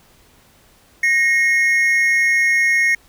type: tone pair together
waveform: triangle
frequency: 1864.7 / 2166 Hz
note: A#6 / C#7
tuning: 0 / -41 cents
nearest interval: minor third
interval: 259 cents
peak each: -14 dBFS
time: 1.03-2.95 s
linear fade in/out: 5 ms
effects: pink hiss -52 dBFS RMS until 3.08 s